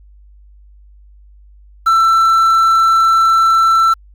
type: tone with quantisation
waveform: triangle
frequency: 1336 Hz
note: E6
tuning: 23 cents sharp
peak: -6 dBFS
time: 1.86-3.94 s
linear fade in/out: 10 ms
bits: 6
effects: added 50 Hz sine -40 dBFS peak until 4.14 s